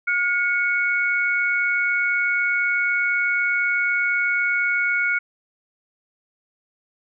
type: tone pair together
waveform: sine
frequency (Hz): 1432 / 2218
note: F6 / C#7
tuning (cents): +43 / 0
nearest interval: minor sixth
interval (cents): 757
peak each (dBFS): -21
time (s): 0.07-5.19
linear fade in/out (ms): 10
effects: none